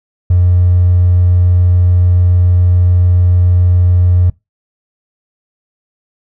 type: tone with hard clipping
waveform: triangle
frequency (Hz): 89.3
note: F2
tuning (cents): +39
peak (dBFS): -6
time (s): 0.3-4.3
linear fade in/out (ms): 5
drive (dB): 3
effects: noise-tail reverb RT60 0.2 s tail -22 dB re dry